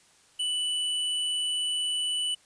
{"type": "tone", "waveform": "square", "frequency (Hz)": 2974, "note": "F#7", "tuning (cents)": 8, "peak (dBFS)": -27, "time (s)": [0.39, 2.35], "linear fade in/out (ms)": 10, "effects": ["white hiss -60 dBFS RMS until 2.45 s", "resampled to 22050 Hz"]}